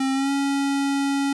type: tone with pitch glide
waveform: square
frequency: 267.3 to 278 Hz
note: C4 to C#4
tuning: +37 to +5 cents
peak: -21 dBFS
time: 0-1.33 s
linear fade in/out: 5 ms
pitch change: +68 cents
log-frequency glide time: 0.13-0.31 s
effects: resampled to 24000 Hz + 10-bit